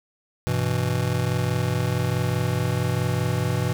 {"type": "chord", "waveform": "square", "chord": "E minor", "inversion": "first", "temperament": "just", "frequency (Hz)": [98.89, 123.61, 164.81], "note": ["G2", "B2", "E3"], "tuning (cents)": [16, 2, 0], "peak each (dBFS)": [-28, -25, -28], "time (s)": [0.47, 3.73], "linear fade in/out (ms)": 0, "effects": []}